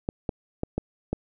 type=clicks; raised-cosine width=2 ms; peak=-13 dBFS; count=5; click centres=0.089 / 0.292 / 0.634 / 0.78 / 1.13 s; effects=none